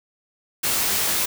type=noise with comb filter; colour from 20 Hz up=white; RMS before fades=-22 dBFS; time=0.63-1.26 s; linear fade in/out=10 ms; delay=19 ms; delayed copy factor=+0.6; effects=none